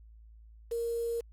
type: tone with quantisation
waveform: sine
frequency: 466.2 Hz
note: A#4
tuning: in tune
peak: -30 dBFS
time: 0.71-1.21 s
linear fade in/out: 10 ms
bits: 8
effects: added 55 Hz sine -51 dBFS peak until 1.32 s + AAC 64 kbps